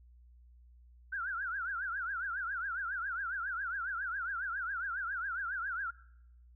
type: tone with vibrato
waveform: sine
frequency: 1480 Hz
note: F#6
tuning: in tune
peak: -34 dBFS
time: 1.12-5.91 s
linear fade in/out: 10 ms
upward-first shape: triangle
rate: 7.3 Hz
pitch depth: 210 cents each way
effects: noise-tail reverb RT60 0.8 s tail -22 dB re dry + added 60 Hz sine -56 dBFS peak until 6.55 s